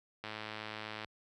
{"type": "click train", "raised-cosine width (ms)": 0.3, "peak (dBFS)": -25, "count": 88, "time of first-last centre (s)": [0.24, 1.046], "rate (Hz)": 108, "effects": ["high-pass 60 Hz 12 dB/octave"]}